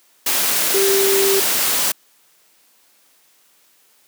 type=tone in noise; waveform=sine; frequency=392 Hz; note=G4; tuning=in tune; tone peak=-15 dBFS; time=0.74-1.4 s; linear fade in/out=5 ms; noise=white; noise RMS=-18 dBFS; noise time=0.26-1.92 s; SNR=0 dB; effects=white hiss -56 dBFS RMS until 4.07 s + high-pass 200 Hz 12 dB/octave